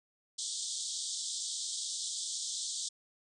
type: band-pass noise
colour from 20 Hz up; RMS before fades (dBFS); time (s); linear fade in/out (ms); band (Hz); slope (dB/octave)
white; -38; 0.38-2.89; 10; 3300 to 8700; 96
effects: none